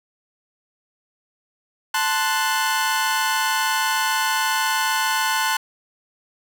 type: chord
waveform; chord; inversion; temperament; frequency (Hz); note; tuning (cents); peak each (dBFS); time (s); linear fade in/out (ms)
sawtooth; F# diminished; first; equal; 880 / 1046.5 / 1480; A5 / C6 / F#6; 0 / 0 / 0; -19 / -21 / -20; 1.94-5.57; 5
effects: none